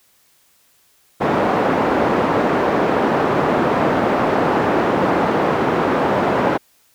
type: band-pass noise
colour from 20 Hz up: pink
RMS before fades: -17 dBFS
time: 1.2-6.58 s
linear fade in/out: 20 ms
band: 250 to 1100 Hz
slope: 12 dB/octave
effects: white hiss -57 dBFS RMS until 6.94 s